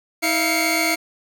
sawtooth tone cluster, 320.5 / 689 / 2121 / 2257 Hz, E4 / F5 / C7 / C#7, -49 / -24 / +23 / +31 cents, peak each -20 dBFS, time 0.22-0.96 s, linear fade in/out 20 ms, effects none

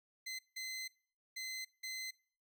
20% pulse tone bursts at uneven times, 2053 Hz, C7, 33 cents flat, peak -36 dBFS, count 4, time 0.26-0.39 / 0.56-0.88 / 1.36-1.65 / 1.83-2.11 s, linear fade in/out 10 ms, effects noise-tail reverb RT60 0.5 s tail -24 dB re dry

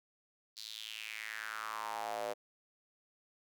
square tone with high-pass filter sweep, 54.7 Hz, A1, 9 cents flat, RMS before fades -42 dBFS, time 0.56-2.34 s, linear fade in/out 20 ms, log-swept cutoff 4500 to 540 Hz, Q 4.4, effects none

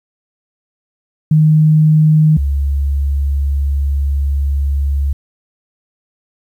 sine tone pair in turn, 154.9 / 69.98 Hz, D#3 / C#2, -7 / +17 cents, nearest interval octave + major second, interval 1376 cents, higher first, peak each -6 / -12 dBFS, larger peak first, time 1.31-2.37 / 2.37-5.13 s, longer second, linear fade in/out 5 ms, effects 8-bit

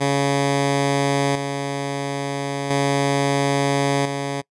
10% pulse tone with tremolo, 140 Hz, C#3, 18 cents sharp, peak -9 dBFS, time 0-4.42 s, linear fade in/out 20 ms, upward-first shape square, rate 0.37 Hz, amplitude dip 50%, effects noise-tail reverb RT60 0.1 s tail -23 dB re dry + resampled to 24000 Hz

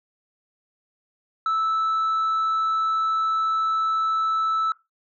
sine tone, 1313 Hz, E6, 7 cents flat, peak -17 dBFS, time 1.46-4.72 s, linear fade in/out 2 ms, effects noise-tail reverb RT60 0.2 s tail -20 dB re dry + tanh soft clip ceiling -19 dBFS

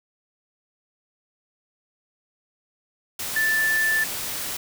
sine tone in noise, 1760 Hz, A6, in tune, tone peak -19 dBFS, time 3.36-4.04 s, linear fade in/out 5 ms, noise white, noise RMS -30 dBFS, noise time 3.19-4.57 s, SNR +8 dB, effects none

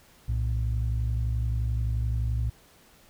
sine tone pair together, 61.9 / 113.46 Hz, B1 / A#2, +5 / -46 cents, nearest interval minor seventh, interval 1049 cents, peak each -25 / -27 dBFS, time 0.28-2.5 s, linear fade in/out 10 ms, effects tanh soft clip ceiling -19 dBFS + pink hiss -57 dBFS RMS until 3.09 s

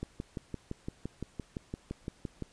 click train, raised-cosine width 3 ms, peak -23 dBFS, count 15, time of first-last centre 0.03-2.423 s, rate 5.85 Hz, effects pink hiss -62 dBFS RMS until 2.52 s + resampled to 22050 Hz

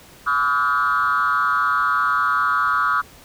sine tone with frequency modulation, 1284 Hz, E6, 46 cents flat, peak -15 dBFS, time 0.26-3.02 s, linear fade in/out 20 ms, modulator 137 Hz, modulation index 1.4, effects tanh soft clip ceiling -12 dBFS + pink hiss -46 dBFS RMS until 3.24 s

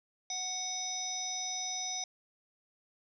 harmonic tone, 740 Hz, F#5, in tune, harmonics 1 / 3 / 5 / 7 / 8, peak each -43 / -47 / -42 / -41 / -37 dBFS, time 0.3-2.04 s, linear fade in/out 2 ms, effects none

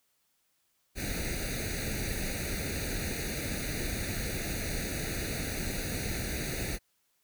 pink noise with comb filter, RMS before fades -34 dBFS, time 0.95-6.79 s, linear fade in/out 50 ms, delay 0.47 ms, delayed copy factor +0.95, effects white hiss -74 dBFS RMS until 7.23 s

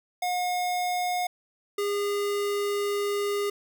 square tone pair in turn, 720 / 407.2 Hz, F#5 / G#4, -47 / -34 cents, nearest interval minor seventh, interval 987 cents, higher first, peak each -26 dBFS, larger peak neither, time 0.22-1.27 / 1.78-3.5 s, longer second, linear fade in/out 5 ms, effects none

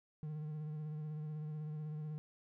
triangle tone with vibrato, 152.7 Hz, D#3, 32 cents flat, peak -38 dBFS, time 0.23-2.18 s, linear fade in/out 0 ms, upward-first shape sine, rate 16 Hz, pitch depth 31 cents each way, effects none

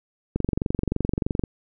click train, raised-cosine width 3 ms, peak -10 dBFS, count 26, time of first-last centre 0.36-1.438 s, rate 23.2 Hz, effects none

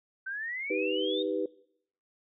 sine exponential sweep, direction up, 1523 to 3750 Hz, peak -33 dBFS, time 0.26-1.23 s, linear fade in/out 10 ms
sine chord, Eb augmented, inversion none, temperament equal with one note detuned, 314.7 / 392 / 493.9 Hz, Eb4 / G4 / B4, +20 / 0 / 0 cents, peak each -33 / -32 / -31 dBFS, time 0.7-1.46 s, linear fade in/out 5 ms
effects noise-tail reverb RT60 0.7 s tail -21 dB re dry

